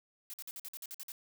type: noise bursts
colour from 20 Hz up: blue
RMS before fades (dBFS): -44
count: 10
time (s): 0.3-1.119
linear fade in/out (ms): 0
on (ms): 36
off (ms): 51
effects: none